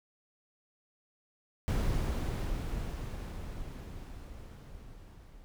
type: noise with level ramp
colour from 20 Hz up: brown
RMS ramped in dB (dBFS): -29 to -53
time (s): 1.68-5.44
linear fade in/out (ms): 0
effects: none